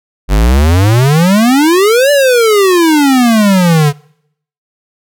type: exponential two-way sweep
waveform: square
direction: up then down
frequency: 46.25 to 587 to 140.8 Hz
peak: -6 dBFS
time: 0.28-3.93 s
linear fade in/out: 50 ms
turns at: 2.11 s
effects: noise-tail reverb RT60 0.7 s tail -25 dB re dry